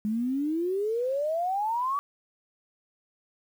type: exponential sweep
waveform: sine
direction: up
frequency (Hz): 207.4 to 1157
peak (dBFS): -25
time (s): 0.05-1.99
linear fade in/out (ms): 0
effects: 9-bit